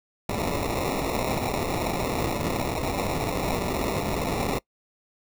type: noise with sample-and-hold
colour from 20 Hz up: white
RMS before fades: -27 dBFS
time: 0.29-4.59 s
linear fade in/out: 5 ms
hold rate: 1575 Hz
effects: noise-tail reverb RT60 0.1 s tail -23 dB re dry